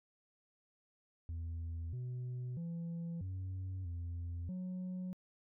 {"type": "tone with pitch steps", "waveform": "sine", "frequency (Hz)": [83, 124.8, 168.6, 93.7, 85.8, 183.3], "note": ["E2", "B2", "E3", "F#2", "F2", "F#3"], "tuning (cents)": [12, 19, 39, 22, -30, -16], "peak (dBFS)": -36, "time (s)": [1.29, 5.13], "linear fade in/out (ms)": 0, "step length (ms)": 640, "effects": ["tanh soft clip ceiling -38 dBFS"]}